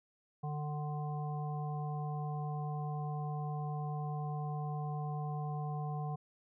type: harmonic tone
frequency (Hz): 149.2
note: D3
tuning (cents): +28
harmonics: 1 / 3 / 5 / 7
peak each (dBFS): -36 / -49 / -43 / -49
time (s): 0.43-6.16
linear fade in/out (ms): 10
effects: none